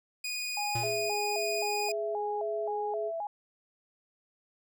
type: tone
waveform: 20% pulse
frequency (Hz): 2471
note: D#7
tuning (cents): -13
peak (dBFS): -28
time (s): 0.24-1.92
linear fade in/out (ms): 5
type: tone with vibrato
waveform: sine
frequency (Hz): 740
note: F#5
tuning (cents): 0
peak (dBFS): -32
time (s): 0.57-3.27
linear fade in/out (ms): 2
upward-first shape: square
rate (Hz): 1.9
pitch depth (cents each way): 190
type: tone with exponential decay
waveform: square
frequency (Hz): 115.6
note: A#2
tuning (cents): -14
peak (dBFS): -32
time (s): 0.75-1.21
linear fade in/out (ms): 5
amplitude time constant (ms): 99
type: tone with pitch glide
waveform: sine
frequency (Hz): 415.3 to 421.8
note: G#4 to G#4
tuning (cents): 0 to +27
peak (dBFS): -33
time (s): 0.81-3.12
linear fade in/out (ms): 50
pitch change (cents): +27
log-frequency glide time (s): 1.58-2.92
effects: none